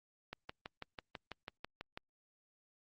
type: click train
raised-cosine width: 0.3 ms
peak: -27 dBFS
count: 11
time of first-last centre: 0.33-1.975 s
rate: 6.08 Hz
effects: Opus 48 kbps